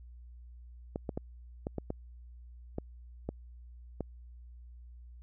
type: clicks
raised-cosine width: 2 ms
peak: -21 dBFS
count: 9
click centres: 0.959 / 1.092 / 1.175 / 1.669 / 1.783 / 1.904 / 2.784 / 3.29 / 4.007 s
effects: added 60 Hz sine -48 dBFS peak until 5.22 s